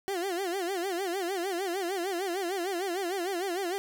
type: tone with vibrato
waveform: 30% pulse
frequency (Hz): 367.9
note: F#4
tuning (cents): -10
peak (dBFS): -27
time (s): 0.08-3.78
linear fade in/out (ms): 0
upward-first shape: sine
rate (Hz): 6.6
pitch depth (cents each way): 150
effects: none